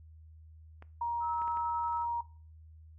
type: clicks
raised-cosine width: 0.5 ms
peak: -35 dBFS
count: 4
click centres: 0.824 / 1.418 / 1.479 / 1.572 s
type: tone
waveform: sine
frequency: 943 Hz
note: A#5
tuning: 20 cents sharp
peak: -30 dBFS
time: 1.01-2.21 s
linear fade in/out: 5 ms
type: tone with tremolo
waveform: sine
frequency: 1297 Hz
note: E6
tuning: 28 cents flat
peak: -36 dBFS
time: 1.2-2.06 s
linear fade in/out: 50 ms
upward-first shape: square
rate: 11 Hz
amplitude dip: 25%
effects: noise-tail reverb RT60 0.4 s tail -19 dB re dry + added 79 Hz sine -51 dBFS peak until 2.98 s